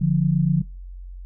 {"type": "tone pair together", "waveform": "sine", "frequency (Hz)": [146.58, 174.61], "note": ["D3", "F3"], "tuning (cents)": [-3, 0], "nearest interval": "minor third", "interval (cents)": 303, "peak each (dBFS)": [-19, -19], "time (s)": [0.01, 0.62], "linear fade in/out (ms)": 10, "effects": ["noise-tail reverb RT60 0.3 s tail -25 dB re dry", "added 45 Hz sine -34 dBFS peak until 1.25 s"]}